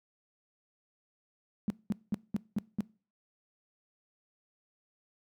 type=tone bursts; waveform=sine; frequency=207.7 Hz; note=G#3; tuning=in tune; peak=-26 dBFS; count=6; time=1.68-2.806 s; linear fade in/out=0 ms; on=21 ms; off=200 ms; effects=noise-tail reverb RT60 0.4 s tail -23 dB re dry + high-pass 100 Hz 12 dB/octave